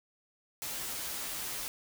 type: noise with comb filter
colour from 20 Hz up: white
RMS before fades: -38 dBFS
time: 0.62-1.68 s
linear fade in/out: 0 ms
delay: 11 ms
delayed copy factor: -0.6
effects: none